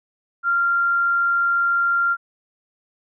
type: tone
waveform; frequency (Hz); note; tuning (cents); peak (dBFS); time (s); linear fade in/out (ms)
sine; 1387; F6; -12; -16; 0.43-2.17; 50
effects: none